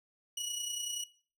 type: tone with amplitude modulation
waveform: 20% pulse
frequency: 2920 Hz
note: F#7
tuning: 24 cents flat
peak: -28 dBFS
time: 0.37-1.04 s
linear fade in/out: 5 ms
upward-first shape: sine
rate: 30.4 Hz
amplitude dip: 50%
effects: noise-tail reverb RT60 0.4 s tail -18 dB re dry